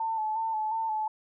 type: tone with vibrato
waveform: sine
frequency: 880 Hz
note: A5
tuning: in tune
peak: -27 dBFS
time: 0-1.08 s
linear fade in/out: 5 ms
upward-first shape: square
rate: 2.8 Hz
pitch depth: 32 cents each way
effects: none